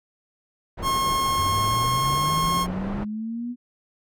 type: low-pass noise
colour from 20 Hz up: pink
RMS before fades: -32 dBFS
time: 0.77-3.05 s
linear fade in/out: 20 ms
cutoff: 1200 Hz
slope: 12 dB/octave
type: tone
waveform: 45% pulse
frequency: 1077 Hz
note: C6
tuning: 50 cents sharp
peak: -21 dBFS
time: 0.82-2.67 s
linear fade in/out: 50 ms
type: linear sweep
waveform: sine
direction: up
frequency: 82 to 246.9 Hz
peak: -27 dBFS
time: 1.34-3.56 s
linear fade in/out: 50 ms
effects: none